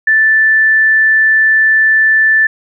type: tone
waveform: sine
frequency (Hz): 1760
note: A6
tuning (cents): 0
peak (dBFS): -6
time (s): 0.07-2.47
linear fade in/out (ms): 5
effects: none